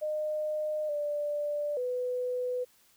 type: tone with pitch steps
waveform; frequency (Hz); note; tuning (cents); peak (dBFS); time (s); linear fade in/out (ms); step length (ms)
sine; 611 / 588 / 498.2; D#5 / D5 / B4; -32 / +2 / +15; -29; 0.01-2.65; 20; 880
effects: white hiss -64 dBFS RMS until 2.96 s